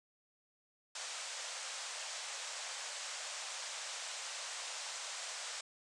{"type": "band-pass noise", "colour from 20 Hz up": "white", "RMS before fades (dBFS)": -44, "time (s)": [0.95, 5.61], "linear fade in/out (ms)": 5, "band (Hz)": [520, 8300], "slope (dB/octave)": 48, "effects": ["resampled to 24000 Hz"]}